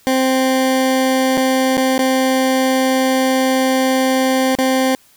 20% pulse tone with dropouts, 261.6 Hz, C4, in tune, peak -8 dBFS, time 0.07-4.95 s, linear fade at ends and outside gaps 0 ms, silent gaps 1.371-1.377 / 1.771-1.777 / 1.98-1.991 / 4.551-4.586 s, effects white hiss -51 dBFS RMS until 5.16 s

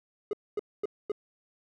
triangle tone bursts, 415.3 Hz, G#4, in tune, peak -25 dBFS, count 4, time 0.31-1.118 s, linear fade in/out 2 ms, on 22 ms, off 240 ms, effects none

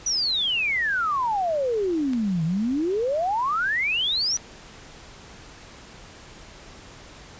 sine exponential two-way sweep, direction down then up, 6000 to 155.56 to 6000 Hz, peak -21 dBFS, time 0.06-4.37 s, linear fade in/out 5 ms, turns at 2.44 s
clicks, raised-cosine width 0.2 ms, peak -20 dBFS, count 2, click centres 2.134 / 4.374 s
effects pink hiss -45 dBFS RMS until 7.39 s + resampled to 16000 Hz

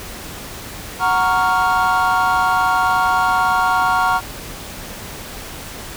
triangle chord, Gb major seventh, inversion none, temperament equal, 740 / 932.3 / 1108.7 / 1396.9 Hz, Gb5 / Bb5 / Db6 / F6, 0 / 0 / 0 / 0 cents, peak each -17 dBFS, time 0.99-4.21 s, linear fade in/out 50 ms, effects tanh soft clip ceiling -3 dBFS + pink hiss -32 dBFS RMS until 5.96 s

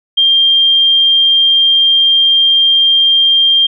sine tone, 3192 Hz, G7, 31 cents sharp, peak -6 dBFS, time 0.17-3.67 s, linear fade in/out 10 ms, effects none

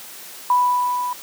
sine tone with level ramp, 987.8 Hz, B5, in tune, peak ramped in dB -12 to -22 dBFS, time 0.5-1.13 s, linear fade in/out 2 ms, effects white hiss -38 dBFS RMS until 1.22 s + high-pass 200 Hz 12 dB/octave

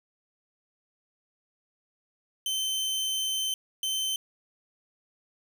sawtooth tone bursts at uneven times, 3085 Hz, G7, 28 cents flat, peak -24 dBFS, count 2, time 2.46-3.54 / 3.83-4.16 s, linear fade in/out 2 ms, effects none

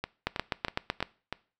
two click trains, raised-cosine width 0.3 ms, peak -16 / -11 dBFS, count 5 / 7, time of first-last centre 0.04-1.326 / 0.27-1.027 s, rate 3.11 / 7.93 Hz, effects noise-tail reverb RT60 0.4 s tail -21 dB re dry

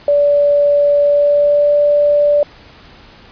sine tone with pitch glide, 578 to 584.4 Hz, D5 to D5, -28 to -9 cents, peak -8 dBFS, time 0.08-2.43 s, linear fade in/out 2 ms, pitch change +19 cents, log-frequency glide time 1.02-1.74 s, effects pink hiss -41 dBFS RMS until 3.31 s + resampled to 11025 Hz

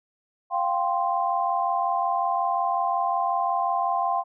sine chord, F suspended second, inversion none, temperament equal, 698.5 / 784 / 1046.5 Hz, F5 / G5 / C6, 0 / 0 / 0 cents, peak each -26 dBFS, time 0.5-4.24 s, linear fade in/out 50 ms, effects none

